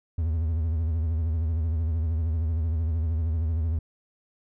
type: tone with vibrato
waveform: triangle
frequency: 80.7 Hz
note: E2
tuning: 36 cents flat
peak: -21 dBFS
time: 0.18-3.79 s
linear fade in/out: 5 ms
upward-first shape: sine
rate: 13 Hz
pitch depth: 98 cents each way
effects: none